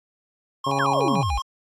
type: tone with vibrato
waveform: square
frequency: 932.3 Hz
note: A#5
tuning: in tune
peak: -26 dBFS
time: 0.64-1.42 s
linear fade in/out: 5 ms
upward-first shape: square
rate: 6.8 Hz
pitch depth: 240 cents each way
type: harmonic tone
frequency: 138.59 Hz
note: C#3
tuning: in tune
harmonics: 1 / 2 / 3 / 4 / 5 / 6 / 7 / 8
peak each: -29 / -30 / -31 / -30 / -34 / -35 / -29 / -29 dBFS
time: 0.66-1.22 s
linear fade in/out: 10 ms
type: noise with exponential decay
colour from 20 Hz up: blue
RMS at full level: -41 dBFS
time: 0.7-0.86 s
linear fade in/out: 1 ms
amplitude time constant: 33 ms
type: exponential sweep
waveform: sine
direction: down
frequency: 1802 to 47.75 Hz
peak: -22 dBFS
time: 0.79-1.39 s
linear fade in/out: 10 ms
effects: low-pass 7000 Hz 12 dB/octave + AAC 64 kbps